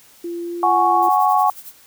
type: tone with pitch glide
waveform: sine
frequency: 343.1 to 345.7 Hz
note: F4 to F4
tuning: -31 to -18 cents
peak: -24 dBFS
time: 0.24-1.09 s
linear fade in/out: 5 ms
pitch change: +13 cents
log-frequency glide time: 0.43-0.56 s
type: chord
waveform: sine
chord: F# suspended second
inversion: none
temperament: just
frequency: 740 / 832.5 / 1110 Hz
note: F#5 / G#5 / C#6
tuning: 0 / +4 / +2 cents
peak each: -17 dBFS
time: 0.63-1.5 s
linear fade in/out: 2 ms
type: noise with tremolo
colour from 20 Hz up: violet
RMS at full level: -34 dBFS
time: 1.02-1.72 s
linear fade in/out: 5 ms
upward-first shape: triangle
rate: 11 Hz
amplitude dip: 95%
effects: white hiss -49 dBFS RMS until 1.86 s